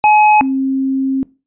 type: tone pair in turn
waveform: square / sine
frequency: 848 / 267.1 Hz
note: G#5 / C4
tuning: +36 / +36 cents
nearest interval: octave + minor sixth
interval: 2000 cents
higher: first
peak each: -7 / -13 dBFS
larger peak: first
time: 0.04-0.41 / 0.41-1.23 s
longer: second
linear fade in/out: 0 ms
effects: noise-tail reverb RT60 0.3 s tail -21 dB re dry + resampled to 8000 Hz